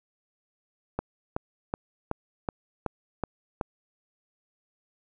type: click train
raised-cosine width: 1 ms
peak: -14 dBFS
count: 8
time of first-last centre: 0.99-3.612 s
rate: 2.67 Hz
effects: none